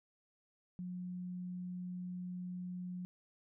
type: tone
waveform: sine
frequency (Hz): 180.2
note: F#3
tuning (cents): -45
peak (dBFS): -40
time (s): 0.79-3.05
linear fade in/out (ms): 0
effects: none